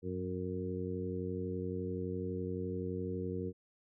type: harmonic tone with a mistuned harmonic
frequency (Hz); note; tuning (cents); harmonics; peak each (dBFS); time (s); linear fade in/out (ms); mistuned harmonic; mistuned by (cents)
91.8; F#2; -13; 1 / 2 / 3 / 4 / 5; -41 / -41 / -43 / -42 / -41; 0.02-3.53; 50; 1; +45
effects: none